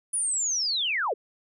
sine linear sweep, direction down, 9956 to 349.2 Hz, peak -24 dBFS, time 0.13-1.14 s, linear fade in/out 10 ms, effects none

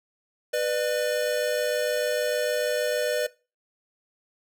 square tone pair together, 493.9 / 600.5 Hz, B4 / D5, 0 / +38 cents, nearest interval minor third, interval 338 cents, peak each -27 dBFS, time 0.53-3.27 s, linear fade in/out 10 ms, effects noise-tail reverb RT60 0.3 s tail -20 dB re dry

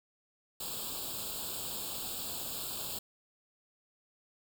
white noise with comb filter, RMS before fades -39 dBFS, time 0.6-2.99 s, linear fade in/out 5 ms, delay 0.25 ms, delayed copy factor +1, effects none

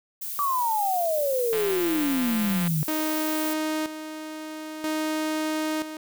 violet noise, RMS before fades -33 dBFS, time 0.21-3.54 s, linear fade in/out 10 ms
sine exponential sweep, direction down, 1174.7 to 150 Hz, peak -22 dBFS, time 0.39-2.83 s, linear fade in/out 0 ms
click train, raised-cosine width 0.3 ms, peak -18 dBFS, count 198, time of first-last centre 1.53-2.675 s, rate 172 Hz
sawtooth tone with tremolo, 311.1 Hz, D#4, in tune, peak -21 dBFS, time 2.88-5.97 s, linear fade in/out 2 ms, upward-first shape square, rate 0.51 Hz, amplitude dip 65%
effects none

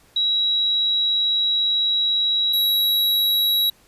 sine / square tone pair in turn, 3874 / 3874 Hz, B7 / B7, -34 / -34 cents, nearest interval unison, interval 0 cents, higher neither, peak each -17 dBFS, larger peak neither, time 0.16-2.53 / 2.53-3.7 s, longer first, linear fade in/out 5 ms, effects pink hiss -55 dBFS RMS until 3.87 s + resampled to 32000 Hz

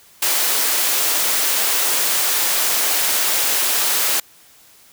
white high-pass noise, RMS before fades -18 dBFS, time 0.22-4.2 s, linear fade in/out 5 ms, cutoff 380 Hz, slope 12 dB/octave, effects white hiss -49 dBFS RMS until 4.92 s

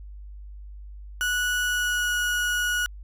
35% pulse tone with pitch glide, 1470 to 1457.3 Hz, F#6 to F#6, -12 to -27 cents, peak -21 dBFS, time 1.21-2.86 s, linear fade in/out 0 ms, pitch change -15 cents, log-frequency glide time 1.63-2.15 s, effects added 50 Hz sine -38 dBFS peak until 3.03 s

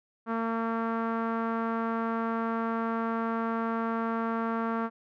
sawtooth tone with low-pass filter, 227.5 Hz, A#3, 42 cents flat, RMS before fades -30 dBFS, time 0.26-4.9 s, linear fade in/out 50 ms, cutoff 1300 Hz, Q 2.9, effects none

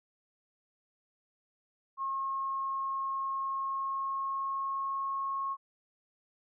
sine tone with pitch glide, 1081 to 1089.8 Hz, C#6 to C#6, -44 to -30 cents, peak -31 dBFS, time 1.97-5.57 s, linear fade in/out 50 ms, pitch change +14 cents, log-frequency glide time 3.42-5.11 s, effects none

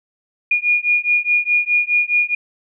sine beating tone pair, 2434 / 2438.8 Hz, D#7 / D#7, -39 / -35 cents, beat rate 4.8 Hz, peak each -17 dBFS, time 0.51-2.35 s, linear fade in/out 5 ms, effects none

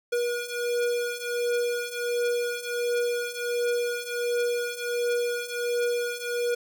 square beating tone pair, 480 / 481.4 Hz, B4 / B4, -49 / -44 cents, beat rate 1.4 Hz, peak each -31 / -28 dBFS, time 0.12-6.55 s, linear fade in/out 10 ms, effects none

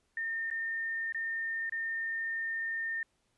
sine tone with dropouts, 1817 Hz, A#6, 45 cents flat, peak -32 dBFS, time 0.17-3.03 s, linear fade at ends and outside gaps 2 ms, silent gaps 0.502-0.512 / 1.124-1.146 / 1.696-1.722 s, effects pink hiss -75 dBFS RMS until 3.37 s + resampled to 24000 Hz

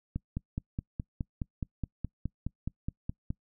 click train, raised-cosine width 5 ms, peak -20 dBFS, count 16, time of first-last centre 0.16-3.305 s, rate 4.77 Hz, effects noise-tail reverb RT60 0.1 s tail -25 dB re dry

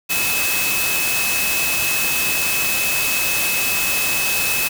sine tone in noise, 2584 Hz, E7, 35 cents flat, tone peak -21 dBFS, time 0.09-4.69 s, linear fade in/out 20 ms, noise white, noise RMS -21 dBFS, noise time 0.09-4.69 s, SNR -3 dB, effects none

